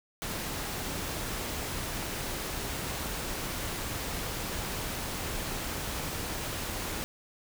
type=noise; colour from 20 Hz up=pink; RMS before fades=-35 dBFS; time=0.22-7.04 s; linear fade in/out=0 ms; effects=none